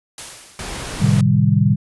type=noise with exponential decay; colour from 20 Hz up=white; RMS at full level=-30 dBFS; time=0.18-1.2 s; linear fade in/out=2 ms; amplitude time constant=220 ms
type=noise; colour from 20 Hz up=pink; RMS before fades=-28 dBFS; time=0.59-1.21 s; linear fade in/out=2 ms
type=chord; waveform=sine; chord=A half-diminished seventh; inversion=none; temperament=equal with one note detuned; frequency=110 / 130.81 / 153.42 / 196 Hz; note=A2 / C3 / Eb3 / G3; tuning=0 / 0 / -24 / 0 cents; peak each=-17 dBFS; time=1-1.76 s; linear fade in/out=20 ms
effects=resampled to 24000 Hz